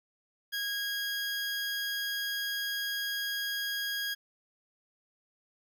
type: tone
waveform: 20% pulse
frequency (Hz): 1640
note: G#6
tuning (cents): -22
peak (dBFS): -27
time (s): 0.52-4.15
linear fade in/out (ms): 20
effects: none